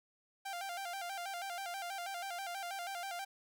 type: tone with vibrato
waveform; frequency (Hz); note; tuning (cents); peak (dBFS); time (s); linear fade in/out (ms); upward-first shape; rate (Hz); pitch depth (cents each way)
sawtooth; 740; F#5; 0; -36; 0.45-3.25; 10; square; 6.2; 100
effects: none